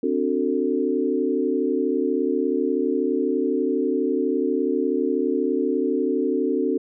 sine chord, D dominant seventh, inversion third, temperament equal with one note detuned, 261.6 / 293.7 / 370 / 446.7 Hz, C4 / D4 / F#4 / A4, 0 / 0 / 0 / +26 cents, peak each -25 dBFS, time 0.03-6.78 s, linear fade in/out 5 ms, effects none

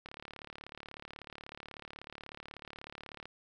click train, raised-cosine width 0.3 ms, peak -29 dBFS, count 117, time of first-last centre 0.06-3.256 s, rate 36.3 Hz, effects none

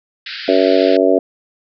white band-pass noise, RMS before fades -28 dBFS, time 0.26-0.97 s, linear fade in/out 5 ms, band 1400 to 4900 Hz, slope 96 dB/octave
harmonic tone, 94.4 Hz, F#2, 35 cents sharp, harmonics 3 / 4 / 5 / 6 / 7, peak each -16 / -16 / -16 / -16 / -16 dBFS, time 0.48-1.19 s, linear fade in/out 5 ms
effects none

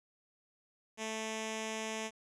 5% pulse tone with notch filter, 220 Hz, A3, in tune, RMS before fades -39 dBFS, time 0.97-2.11 s, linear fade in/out 50 ms, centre 1400 Hz, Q 1.3, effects resampled to 22050 Hz + 11-bit

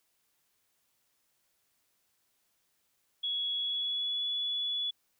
sine tone with pitch glide, 3356 to 3415 Hz, G#7 to G#7, +17 to +48 cents, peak -30 dBFS, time 3.23-4.91 s, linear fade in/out 10 ms, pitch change +31 cents, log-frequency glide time 3.56-4.26 s, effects white hiss -75 dBFS RMS until 5.19 s

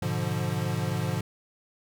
square chord, G# diminished seventh, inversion none, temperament equal, 103.83 / 123.47 / 146.83 / 174.61 Hz, G#2 / B2 / D3 / F3, 0 / 0 / 0 / 0 cents, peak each -33 dBFS, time 0.02-1.21 s, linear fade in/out 5 ms, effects none

